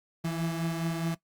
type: beating tone pair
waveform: 35% pulse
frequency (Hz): 164.81 / 169.61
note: E3 / E3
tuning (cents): 0 / +50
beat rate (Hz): 4.8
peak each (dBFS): -28 / -35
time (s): 0.24-1.15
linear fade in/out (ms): 10
effects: noise-tail reverb RT60 0.1 s tail -18 dB re dry + Opus 48 kbps